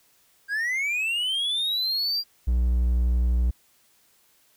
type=linear sweep; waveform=triangle; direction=up; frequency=1584 to 4799 Hz; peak=-22 dBFS; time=0.48-2.24 s; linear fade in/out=50 ms
type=tone with vibrato; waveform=triangle; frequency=60.5 Hz; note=B1; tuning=35 cents flat; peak=-17 dBFS; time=2.47-3.51 s; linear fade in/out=10 ms; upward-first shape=sine; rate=12 Hz; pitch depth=15 cents each way
effects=white hiss -62 dBFS RMS until 4.56 s